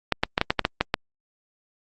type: clicks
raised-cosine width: 0.3 ms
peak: -3 dBFS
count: 9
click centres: 0.123 / 0.235 / 0.379 / 0.414 / 0.505 / 0.593 / 0.651 / 0.81 / 0.941 s
effects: Opus 48 kbps